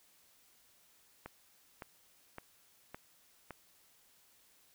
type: click train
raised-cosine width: 0.5 ms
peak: -29 dBFS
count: 5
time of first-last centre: 1.26-3.507 s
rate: 1.78 Hz
effects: white hiss -67 dBFS RMS until 4.74 s